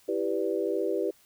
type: chord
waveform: sine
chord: E minor seventh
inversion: none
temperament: equal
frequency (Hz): 329.6 / 392 / 493.9 / 587.3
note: E4 / G4 / B4 / D5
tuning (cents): 0 / 0 / 0 / 0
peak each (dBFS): -32 / -29 / -31 / -35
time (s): 0.08-1.11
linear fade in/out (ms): 10
effects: white hiss -61 dBFS RMS until 1.25 s